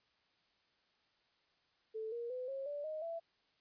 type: tone with pitch steps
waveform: sine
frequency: 439.9 / 471.5 / 505.3 / 541.6 / 580.5 / 622.1 / 666.8 Hz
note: A4 / A#4 / B4 / C#5 / D5 / D#5 / E5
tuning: 0 / +20 / +40 / -40 / -20 / 0 / +20 cents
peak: -39 dBFS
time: 1.94-3.2 s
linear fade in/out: 20 ms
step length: 180 ms
effects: white hiss -75 dBFS RMS until 3.6 s + resampled to 11025 Hz